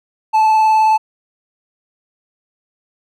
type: tone with vibrato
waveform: triangle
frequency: 872 Hz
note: A5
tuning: 16 cents flat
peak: -7 dBFS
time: 0.33-0.98 s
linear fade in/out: 20 ms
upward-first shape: sine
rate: 19 Hz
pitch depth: 15 cents each way
effects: none